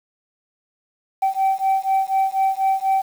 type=beating tone pair; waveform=sine; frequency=770 / 774.1 Hz; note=G5 / G5; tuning=-31 / -22 cents; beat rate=4.1 Hz; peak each=-18 dBFS; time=1.22-3.02 s; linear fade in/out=10 ms; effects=tanh soft clip ceiling -13 dBFS + 7-bit